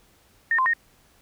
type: tone with pitch steps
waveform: sine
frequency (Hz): 1828 / 1040 / 1853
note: A#6 / C6 / A#6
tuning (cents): -34 / -11 / -11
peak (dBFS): -18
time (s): 0.51-0.735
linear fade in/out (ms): 2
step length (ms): 75
effects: pink hiss -59 dBFS RMS until 1.21 s